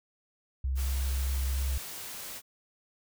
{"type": "tone with pitch glide", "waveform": "sine", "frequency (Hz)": [66.1, 67.37], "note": ["C2", "C#2"], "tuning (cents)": [18, -49], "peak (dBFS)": -27, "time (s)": [0.64, 1.78], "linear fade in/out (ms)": 5, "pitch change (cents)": 33, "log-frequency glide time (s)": [1.52, 1.59]}
{"type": "noise", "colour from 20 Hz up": "white", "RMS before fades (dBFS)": -41, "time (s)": [0.75, 2.42], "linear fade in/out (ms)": 50}
{"effects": []}